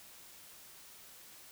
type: silence
effects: white hiss -55 dBFS RMS until 1.51 s